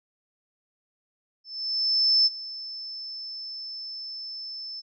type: tone with ADSR envelope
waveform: sine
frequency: 5274 Hz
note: E8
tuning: in tune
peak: -16 dBFS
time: 1.44-4.82 s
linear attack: 820 ms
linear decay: 29 ms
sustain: -18 dB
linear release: 30 ms
effects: none